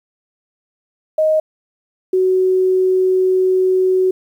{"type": "tone pair in turn", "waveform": "sine", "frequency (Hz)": [625, 372.9], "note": ["D#5", "F#4"], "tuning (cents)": [8, 14], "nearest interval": "major sixth", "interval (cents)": 894, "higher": "first", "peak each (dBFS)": -11, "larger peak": "neither", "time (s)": [[1.18, 1.4], [2.13, 4.11]], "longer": "second", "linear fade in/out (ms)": 5, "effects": ["8-bit"]}